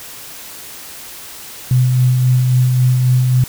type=tone with tremolo; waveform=sine; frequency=126.7 Hz; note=B2; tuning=45 cents sharp; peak=-8 dBFS; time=1.71-3.44 s; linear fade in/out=2 ms; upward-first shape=sine; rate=3.7 Hz; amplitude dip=30%; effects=white hiss -33 dBFS RMS until 3.48 s